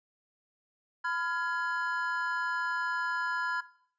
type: chord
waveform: triangle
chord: F diminished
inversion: second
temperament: just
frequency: 1005.8 / 1396.9 / 1676.3 Hz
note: Cb6 / F6 / Ab6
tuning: +31 / 0 / +16 cents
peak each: -32 dBFS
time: 1.04-3.61 s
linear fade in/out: 10 ms
effects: noise-tail reverb RT60 0.6 s tail -18 dB re dry + resampled to 16000 Hz